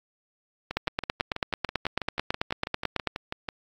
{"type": "two click trains", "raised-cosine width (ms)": 0.3, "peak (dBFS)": [-9, -15], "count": [22, 18], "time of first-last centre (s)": [[0.77, 3.073], [0.71, 3.488]], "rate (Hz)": [9.12, 6.12], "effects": ["AAC 64 kbps"]}